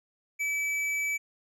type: tone with tanh clipping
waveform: triangle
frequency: 2300 Hz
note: D7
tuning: 37 cents flat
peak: -29 dBFS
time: 0.39-1.18 s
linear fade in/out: 20 ms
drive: 15 dB
effects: none